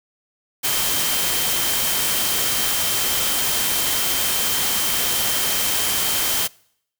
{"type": "tone in noise", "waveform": "sine", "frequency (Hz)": 3136, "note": "G7", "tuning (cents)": 0, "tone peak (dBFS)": -29, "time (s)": [0.63, 6.48], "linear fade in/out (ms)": 20, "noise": "white", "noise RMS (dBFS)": -21, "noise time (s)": [0.63, 6.48], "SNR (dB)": -11, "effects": ["noise-tail reverb RT60 0.7 s tail -25 dB re dry"]}